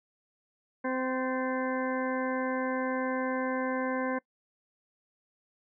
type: harmonic tone with a mistuned harmonic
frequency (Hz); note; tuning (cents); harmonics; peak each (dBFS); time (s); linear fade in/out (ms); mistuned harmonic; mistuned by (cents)
258.9; C4; -18; 1 / 2 / 3 / 4 / 6 / 7 / 8; -32 / -33 / -40 / -37 / -39 / -43 / -44; 0.84-4.19; 10; 7; -38
effects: noise-tail reverb RT60 0.1 s tail -23 dB re dry